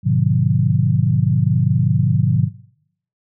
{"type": "chord", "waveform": "sine", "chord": "G# diminished seventh", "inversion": "none", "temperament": "just", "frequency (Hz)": [103.83, 124.59, 149.51, 179.41], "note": ["G#2", "B2", "D3", "F3"], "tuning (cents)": [0, 16, 31, 47], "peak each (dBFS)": [-20, -17, -18, -19], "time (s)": [0.03, 2.5], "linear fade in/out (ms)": 50, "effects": ["noise-tail reverb RT60 0.7 s tail -20 dB re dry"]}